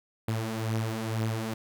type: beating tone pair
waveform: sawtooth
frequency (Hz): 110 / 112.1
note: A2 / A2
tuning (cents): 0 / +33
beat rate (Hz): 2.1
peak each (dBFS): -30 / -26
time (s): 0.28-1.54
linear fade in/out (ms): 5
effects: none